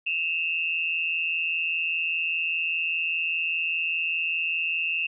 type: tone pair together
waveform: sine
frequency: 2590 / 2755 Hz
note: E7 / F7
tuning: -31 / -24 cents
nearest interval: minor second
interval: 107 cents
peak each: -27 dBFS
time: 0.06-5.07 s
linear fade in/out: 10 ms
effects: none